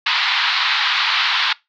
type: band-pass noise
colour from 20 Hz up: white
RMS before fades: -18 dBFS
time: 0.06-1.53 s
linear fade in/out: 5 ms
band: 870 to 4300 Hz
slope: 48 dB/octave
effects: noise-tail reverb RT60 0.2 s tail -22 dB re dry